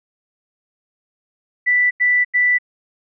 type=tone bursts; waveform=sine; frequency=1975.5 Hz; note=B6; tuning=in tune; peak=-12 dBFS; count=3; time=1.66-2.586 s; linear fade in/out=20 ms; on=250 ms; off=88 ms; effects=none